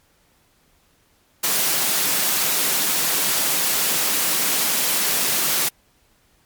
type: high-pass noise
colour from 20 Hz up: white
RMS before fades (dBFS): -20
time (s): 1.43-5.69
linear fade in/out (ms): 10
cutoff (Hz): 130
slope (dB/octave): 96
effects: pink hiss -60 dBFS RMS until 6.45 s + MP3 96 kbps